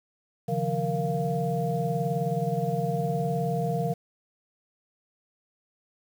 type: tone cluster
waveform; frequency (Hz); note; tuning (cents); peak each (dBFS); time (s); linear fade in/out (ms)
sine; 138.1 / 157.1 / 176.6 / 465.1 / 693; C#3 / D#3 / F3 / A#4 / F5; -6 / +17 / +20 / -4 / -14; -31; 0.48-3.94; 10
effects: 8-bit